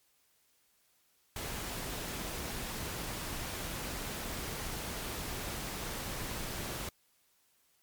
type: noise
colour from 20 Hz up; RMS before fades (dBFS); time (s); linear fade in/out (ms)
pink; -39; 1.36-6.89; 2
effects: white hiss -71 dBFS RMS until 7.82 s + MP3 96 kbps